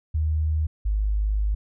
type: tone pair in turn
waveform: sine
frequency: 77.78 / 51.69 Hz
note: D#2 / G#1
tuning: 0 / -7 cents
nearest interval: perfect fifth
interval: 707 cents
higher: first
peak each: -20 dBFS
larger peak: neither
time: 0.14-0.67 / 0.85-1.55 s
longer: second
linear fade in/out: 10 ms
effects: none